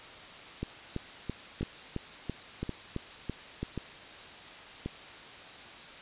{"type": "two click trains", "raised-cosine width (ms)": 3, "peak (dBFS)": [-21, -20], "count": [4, 10], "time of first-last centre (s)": [[1.61, 4.86], [0.63, 3.63]], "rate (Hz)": [0.923, 3], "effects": ["white hiss -47 dBFS RMS until 6.01 s", "resampled to 8000 Hz"]}